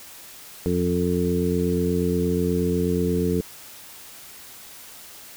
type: harmonic tone with a mistuned harmonic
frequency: 88.3 Hz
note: F2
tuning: 20 cents sharp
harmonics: 1 / 2 / 3 / 4 / 5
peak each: -28 / -24 / -27 / -28 / -25 dBFS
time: 0.66-3.41 s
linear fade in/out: 0 ms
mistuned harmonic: 1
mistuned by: -44 cents
effects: white hiss -43 dBFS RMS until 5.36 s